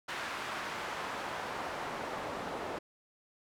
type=noise with band-pass filter sweep; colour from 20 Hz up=pink; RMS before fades=-39 dBFS; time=0.08-2.79 s; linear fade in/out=10 ms; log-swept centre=1500 to 640 Hz; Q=0.9; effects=none